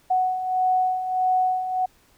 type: beating tone pair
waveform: sine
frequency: 740 / 741.6 Hz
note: F#5 / F#5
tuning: 0 / +4 cents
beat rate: 1.6 Hz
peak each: -27 / -20 dBFS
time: 0.1-1.86 s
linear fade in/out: 10 ms
effects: pink hiss -59 dBFS RMS until 2.17 s